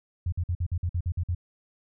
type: tone bursts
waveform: sine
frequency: 87.31 Hz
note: F2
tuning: in tune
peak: -24 dBFS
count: 10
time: 0.26-1.349 s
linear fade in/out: 5 ms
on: 63 ms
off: 51 ms
effects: none